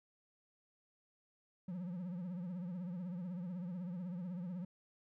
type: tone with vibrato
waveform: triangle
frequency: 178.6 Hz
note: F3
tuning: 39 cents sharp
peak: -38 dBFS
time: 1.68-4.65 s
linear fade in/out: 5 ms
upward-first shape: triangle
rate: 16 Hz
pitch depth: 130 cents each way
effects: none